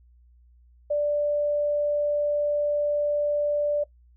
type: tone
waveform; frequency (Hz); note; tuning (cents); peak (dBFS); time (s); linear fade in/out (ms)
sine; 587.3; D5; 0; -21; 0.9-3.84; 10
effects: noise-tail reverb RT60 0.1 s tail -19 dB re dry + added 60 Hz sine -53 dBFS peak until 4.16 s